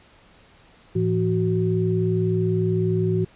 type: tone cluster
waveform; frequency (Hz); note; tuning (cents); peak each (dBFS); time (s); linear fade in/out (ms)
sine; 109.2 / 169 / 371.4; A2 / E3 / F#4; -13 / +43 / +7; -23; 0.95-3.25; 10
effects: pink hiss -53 dBFS RMS until 3.35 s + resampled to 8000 Hz